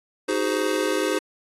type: chord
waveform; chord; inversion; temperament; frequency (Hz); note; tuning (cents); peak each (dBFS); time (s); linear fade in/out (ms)
square; Ab dominant seventh; second; just; 311.5 / 373.8 / 415.3 / 519.1; Eb4 / Gb4 / Ab4 / C5; +2 / +18 / 0 / -14; -28; 0.28-1.19; 10
effects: AAC 32 kbps